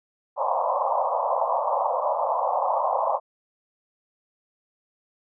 white band-pass noise, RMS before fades -24 dBFS, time 0.36-3.2 s, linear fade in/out 50 ms, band 520 to 1100 Hz, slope 96 dB/octave, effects none

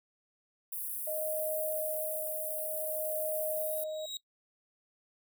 pink high-pass noise, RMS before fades -38 dBFS, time 0.72-3.84 s, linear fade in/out 5 ms, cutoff 10000 Hz, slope 48 dB/octave
sine tone with tremolo, 622.3 Hz, D#5, in tune, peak -32 dBFS, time 1.07-4.06 s, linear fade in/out 5 ms, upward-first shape sine, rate 0.53 Hz, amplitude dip 50%
35% pulse tone with exponential growth, 3818 Hz, A#7, 41 cents sharp, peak -33 dBFS, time 3.52-4.17 s, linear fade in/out 1 ms, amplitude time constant 140 ms
effects noise-tail reverb RT60 0.1 s tail -21 dB re dry

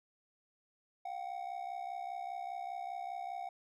triangle ring-modulated tone, 743 Hz, F#5, 7 cents sharp, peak -34 dBFS, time 1.05-3.49 s, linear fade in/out 5 ms, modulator 32.5 Hz, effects none

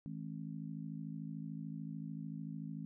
harmonic tone, 53.5 Hz, A1, 48 cents flat, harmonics 3 / 4 / 5, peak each -44 / -46 / -48 dBFS, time 0.06-2.85 s, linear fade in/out 0 ms, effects none

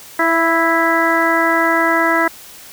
harmonic tone with a mistuned harmonic, 329.6 Hz, E4, in tune, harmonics 1 / 2 / 3 / 4 / 5 / 6, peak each -19 / -19 / -19 / -19 / -19 / -19 dBFS, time 0.19-2.28 s, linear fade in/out 5 ms, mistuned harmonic 2, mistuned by +17 cents, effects white hiss -38 dBFS RMS until 2.72 s

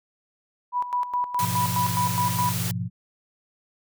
sine tone with tremolo, 983 Hz, B5, 8 cents flat, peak -21 dBFS, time 0.72-2.55 s, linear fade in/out 50 ms, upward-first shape square, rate 4.8 Hz, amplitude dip 70%
sine chord, F diminished, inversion first, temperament equal, 103.83 / 123.47 / 174.61 Hz, Ab2 / Cb3 / F3, 0 / 0 / 0 cents, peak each -30 dBFS, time 1.39-2.9 s, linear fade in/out 50 ms
white noise, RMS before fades -31 dBFS, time 1.39-2.71 s, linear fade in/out 0 ms
effects none

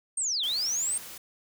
sine linear two-way sweep, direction down then up, 8770 to 3026 to 8770 Hz, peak -26 dBFS, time 0.17-0.98 s, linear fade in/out 5 ms, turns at 0.44 s
white noise, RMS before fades -43 dBFS, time 0.43-1.18 s, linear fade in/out 5 ms
effects none

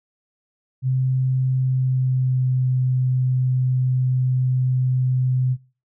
sine tone with pitch glide, 130 to 128.06 Hz, C3 to C3, -11 to -37 cents, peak -17 dBFS, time 0.82-5.57 s, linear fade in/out 50 ms, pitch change -26 cents, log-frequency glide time 1.58-2.68 s, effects noise-tail reverb RT60 0.3 s tail -17 dB re dry

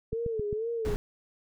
sine tone with vibrato, 440 Hz, A4, in tune, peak -29 dBFS, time 0.12-0.95 s, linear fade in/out 10 ms, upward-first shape sine, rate 2.1 Hz, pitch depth 110 cents each way
click train, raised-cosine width 5 ms, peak -23 dBFS, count 4, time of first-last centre 0.13-0.528 s, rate 7.53 Hz
brown noise, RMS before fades -31 dBFS, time 0.85-0.96 s, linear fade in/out 0 ms
effects none

